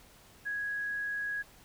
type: tone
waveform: sine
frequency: 1661.2 Hz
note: G#6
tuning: in tune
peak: -32 dBFS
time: 0.45-1.43 s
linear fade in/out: 20 ms
effects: pink hiss -58 dBFS RMS until 1.64 s